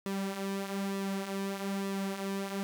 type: tone with flanger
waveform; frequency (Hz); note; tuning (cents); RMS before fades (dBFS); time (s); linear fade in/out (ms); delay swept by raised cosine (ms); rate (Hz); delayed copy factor
sawtooth; 196; G3; 0; -35; 0.06-2.63; 0; 1.3 to 6.6; 1.1; -0.55
effects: none